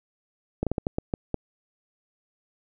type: slowing click train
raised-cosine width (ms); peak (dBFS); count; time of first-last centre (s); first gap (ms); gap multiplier
2; -12; 8; 0.63-1.343; 37; 1.33
effects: none